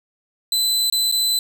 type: tone with dropouts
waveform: sawtooth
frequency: 4022 Hz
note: B7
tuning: 31 cents sharp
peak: -14 dBFS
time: 0.52-1.39 s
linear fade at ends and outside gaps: 2 ms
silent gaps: 0.9-0.924 / 1.115-1.123 s
effects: none